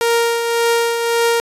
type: tone with tremolo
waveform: sawtooth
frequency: 466.2 Hz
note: A#4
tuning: in tune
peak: -8 dBFS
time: 0.01-1.4 s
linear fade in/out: 0 ms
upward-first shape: triangle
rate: 1.8 Hz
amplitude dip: 50%
effects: resampled to 32000 Hz